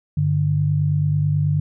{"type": "tone pair together", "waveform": "sine", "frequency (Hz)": [99, 148.22], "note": ["G2", "D3"], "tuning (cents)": [18, 16], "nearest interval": "perfect fifth", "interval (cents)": 698, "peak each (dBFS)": [-22, -17], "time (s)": [0.17, 1.6], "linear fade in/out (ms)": 5, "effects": []}